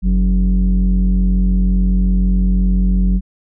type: tone pair together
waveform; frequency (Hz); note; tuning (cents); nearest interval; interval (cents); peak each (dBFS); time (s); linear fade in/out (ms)
sine; 47.19 / 185; F#1 / F#3; +35 / 0; 2 octaves; 2365; -10 / -14; 0.02-3.21; 50
effects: tanh soft clip ceiling -7 dBFS